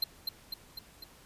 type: tone with echo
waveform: square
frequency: 4140 Hz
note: C8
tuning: 19 cents flat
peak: -26 dBFS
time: 0.02-0.04 s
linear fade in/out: 5 ms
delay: 250 ms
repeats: 4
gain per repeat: -4 dB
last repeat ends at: 1.04 s
effects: pink hiss -57 dBFS RMS until 1.25 s + resampled to 32000 Hz